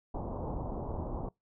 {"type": "low-pass noise", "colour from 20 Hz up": "pink", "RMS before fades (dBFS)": -37, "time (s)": [0.14, 1.29], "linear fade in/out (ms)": 5, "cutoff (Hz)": 1000, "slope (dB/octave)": 48, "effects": ["noise-tail reverb RT60 0.2 s tail -26 dB re dry"]}